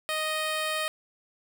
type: tone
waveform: 10% pulse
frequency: 622.3 Hz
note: D#5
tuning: in tune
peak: -19 dBFS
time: 0.09-0.88 s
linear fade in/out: 0 ms
effects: none